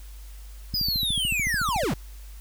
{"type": "linear sweep", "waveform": "square", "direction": "down", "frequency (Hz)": [5060, 88.9], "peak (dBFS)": -24, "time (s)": [0.74, 1.94], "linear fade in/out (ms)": 5}
{"type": "click train", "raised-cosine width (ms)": 5, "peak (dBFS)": -20, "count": 16, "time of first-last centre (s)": [0.74, 1.835], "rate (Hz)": 13.7}
{"effects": ["added 50 Hz sine -39 dBFS peak until 2.4 s", "white hiss -53 dBFS RMS until 2.4 s"]}